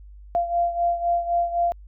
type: beating tone pair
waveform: sine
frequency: 690 / 693.9 Hz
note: F5 / F5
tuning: -21 / -11 cents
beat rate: 3.9 Hz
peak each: -21 / -26 dBFS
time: 0.35-1.72 s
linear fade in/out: 0 ms
effects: added 50 Hz sine -41 dBFS peak until 1.87 s